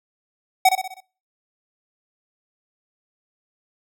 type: tone with echo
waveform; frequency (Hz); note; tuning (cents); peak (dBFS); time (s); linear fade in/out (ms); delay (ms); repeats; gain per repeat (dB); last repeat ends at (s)
square; 752; F#5; +28; -11; 0.65-0.69; 5; 63; 5; -6; 1.005
effects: noise-tail reverb RT60 0.4 s tail -22 dB re dry